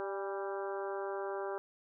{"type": "harmonic tone with a mistuned harmonic", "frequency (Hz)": 196, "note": "G3", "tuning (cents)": 0, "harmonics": [2, 3, 4, 5, 6, 7, 8], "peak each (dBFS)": [-38, -42, -44, -46, -48, -49, -50], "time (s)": [0, 1.58], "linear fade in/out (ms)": 0, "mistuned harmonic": 4, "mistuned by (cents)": 39, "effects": []}